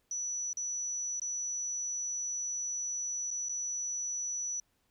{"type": "tone with dropouts", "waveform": "sine", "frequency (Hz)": 5920, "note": "F#8", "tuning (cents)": 0, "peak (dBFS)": -33, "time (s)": [0.11, 4.6], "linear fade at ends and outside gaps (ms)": 2, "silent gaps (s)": [[0.531, 0.57], [1.198, 1.217], [3.306, 3.311], [3.487, 3.493]], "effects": ["pink hiss -75 dBFS RMS until 4.9 s"]}